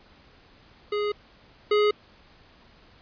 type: tone pair in turn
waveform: square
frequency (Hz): 415.3 / 418.2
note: G#4 / G#4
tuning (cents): 0 / +12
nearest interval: unison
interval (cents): 12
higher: second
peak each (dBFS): -25 / -19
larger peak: second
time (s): 0.92-1.12 / 1.71-1.91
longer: neither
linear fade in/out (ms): 5
effects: pink hiss -55 dBFS RMS until 3.01 s + resampled to 11025 Hz